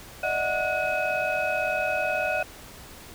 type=tone cluster; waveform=sine; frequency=598 / 638 / 736 / 1462 / 2541 Hz; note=D5 / D#5 / F#5 / F#6 / D#7; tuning=+31 / +43 / -9 / -21 / +36 cents; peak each=-29 dBFS; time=0.23-2.43 s; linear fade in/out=5 ms; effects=tanh soft clip ceiling -17 dBFS + pink hiss -45 dBFS RMS until 3.14 s